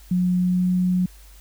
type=tone with pitch glide; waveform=sine; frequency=180.5 to 181.76 Hz; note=F#3 to F#3; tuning=-43 to -31 cents; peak=-17 dBFS; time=0.11-1.06 s; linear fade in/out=5 ms; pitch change=+12 cents; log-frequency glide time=0.37-0.71 s; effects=added 50 Hz sine -44 dBFS peak until 1.4 s + white hiss -52 dBFS RMS until 1.4 s